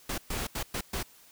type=noise bursts at uneven times; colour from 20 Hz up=pink; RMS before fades=-33 dBFS; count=5; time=0.09-0.18 / 0.3-0.47 / 0.55-0.63 / 0.74-0.81 / 0.93-1.03 s; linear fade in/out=5 ms; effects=white hiss -57 dBFS RMS until 1.31 s